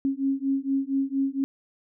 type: beating tone pair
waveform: sine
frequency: 270 / 274.3 Hz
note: C#4 / C#4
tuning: -45 / -18 cents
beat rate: 4.3 Hz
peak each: -26 dBFS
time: 0.05-1.44 s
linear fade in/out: 0 ms
effects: none